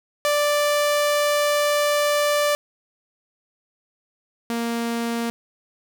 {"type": "tone pair in turn", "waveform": "sawtooth", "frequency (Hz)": [587.3, 233.1], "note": ["D5", "A#3"], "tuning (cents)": [0, 0], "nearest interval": "octave + major third", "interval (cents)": 1600, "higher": "first", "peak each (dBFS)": [-14, -19], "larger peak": "first", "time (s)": [[0.25, 2.55], [4.5, 5.3]], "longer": "first", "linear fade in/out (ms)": 0, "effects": []}